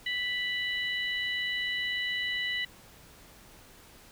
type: harmonic tone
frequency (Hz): 987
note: B5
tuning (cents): -1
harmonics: 2 / 3 / 4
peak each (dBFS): -31 / -34 / -39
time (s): 0.06-2.65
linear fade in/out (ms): 5
effects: pink hiss -54 dBFS RMS until 4.11 s